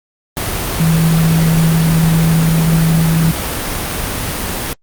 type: tone in noise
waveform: sine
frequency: 162.7 Hz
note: E3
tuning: 22 cents flat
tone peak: -9 dBFS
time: 0.8-3.31 s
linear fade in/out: 0 ms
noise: pink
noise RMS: -19 dBFS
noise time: 0.37-4.73 s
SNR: +7 dB
effects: Opus 32 kbps